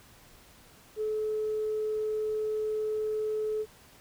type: tone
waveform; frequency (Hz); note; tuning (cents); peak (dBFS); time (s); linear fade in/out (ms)
sine; 430.5; A4; -38; -27; 0.96-3.66; 50
effects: tanh soft clip ceiling -23 dBFS + pink hiss -56 dBFS RMS until 4 s